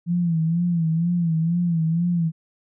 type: tone with vibrato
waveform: sine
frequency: 167.9 Hz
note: E3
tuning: 32 cents sharp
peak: -18 dBFS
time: 0.06-2.32 s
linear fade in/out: 50 ms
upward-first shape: sine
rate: 2.1 Hz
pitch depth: 82 cents each way
effects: none